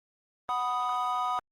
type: chord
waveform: triangle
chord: B major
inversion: second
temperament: equal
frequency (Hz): 740 / 987.8 / 1244.5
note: F#5 / B5 / D#6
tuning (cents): 0 / 0 / 0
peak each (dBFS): -30 / -30 / -28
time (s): 0.49-1.39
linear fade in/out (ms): 0
effects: tanh soft clip ceiling -18 dBFS + Opus 24 kbps